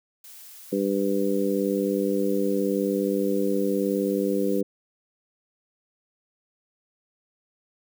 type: noise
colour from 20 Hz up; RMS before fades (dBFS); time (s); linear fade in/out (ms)
blue; -45; 0.24-4.61; 2
type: harmonic tone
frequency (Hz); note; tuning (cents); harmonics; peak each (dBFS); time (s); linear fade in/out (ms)
99.1; G2; +19; 2 / 3 / 4 / 5; -27 / -27 / -27 / -27; 0.72-4.63; 10
effects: none